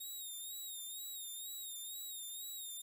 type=tone with vibrato; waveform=5% pulse; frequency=3729 Hz; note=A#7; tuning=in tune; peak=-37 dBFS; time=0-2.82 s; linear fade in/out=10 ms; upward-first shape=sine; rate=2.1 Hz; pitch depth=73 cents each way; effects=11-bit

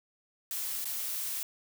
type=noise with dropouts; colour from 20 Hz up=blue; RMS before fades=-35 dBFS; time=0.51-1.43 s; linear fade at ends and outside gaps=1 ms; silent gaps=0.845-0.854 s; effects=none

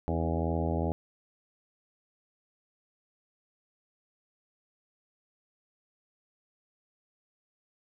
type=harmonic tone with a mistuned harmonic; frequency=82.41 Hz; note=E2; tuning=in tune; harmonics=1 / 2 / 3 / 4 / 5 / 6 / 7 / 8 / 9 / 10; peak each=-31 / -34 / -36 / -37 / -38 / -39 / -39 / -40 / -41 / -41 dBFS; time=0.08-0.92 s; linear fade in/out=0 ms; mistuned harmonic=4; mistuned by=-44 cents; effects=none

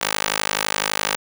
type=tone with high-pass filter; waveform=15% pulse; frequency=51.91 Hz; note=G#1; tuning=in tune; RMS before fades=-23 dBFS; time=0.01-1.16 s; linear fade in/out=5 ms; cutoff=940 Hz; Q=0.52; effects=none

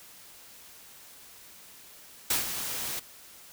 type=noise with ADSR envelope; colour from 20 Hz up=white; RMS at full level=-25 dBFS; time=2.3-3 s; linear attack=5 ms; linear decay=140 ms; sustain=-9 dB; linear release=14 ms; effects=white hiss -51 dBFS RMS until 3.52 s

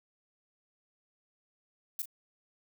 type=noise with echo; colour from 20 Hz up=violet; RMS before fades=-34 dBFS; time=1.99-2.02 s; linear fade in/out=2 ms; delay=37 ms; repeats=1; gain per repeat=-11 dB; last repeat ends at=2.057 s; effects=none

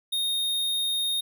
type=tone; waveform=square; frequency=3702 Hz; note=A#7; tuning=13 cents flat; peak=-25 dBFS; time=0.12-1.21 s; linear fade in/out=10 ms; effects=none

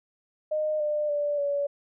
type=tone with pitch steps; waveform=sine; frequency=614 / 598.9 / 584.2 / 569.9 Hz; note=D#5 / D5 / D5 / C#5; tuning=-23 / +34 / -9 / +48 cents; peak=-24 dBFS; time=0.51-1.67 s; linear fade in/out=10 ms; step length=290 ms; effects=none

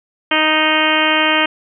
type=harmonic tone; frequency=311.1 Hz; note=D#4; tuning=in tune; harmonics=1 / 2 / 3 / 4 / 5 / 6 / 7 / 8 / 9 / 10; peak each=-21 / -21 / -21 / -21 / -21 / -21 / -21 / -21 / -21 / -21 dBFS; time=0.31-1.46 s; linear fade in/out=5 ms; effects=none

